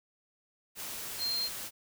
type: tone in noise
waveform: sine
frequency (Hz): 4186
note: C8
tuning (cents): 0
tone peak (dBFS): -30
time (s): 1.18-1.5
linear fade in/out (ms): 50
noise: white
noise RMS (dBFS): -40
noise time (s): 0.75-1.71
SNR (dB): +7
effects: none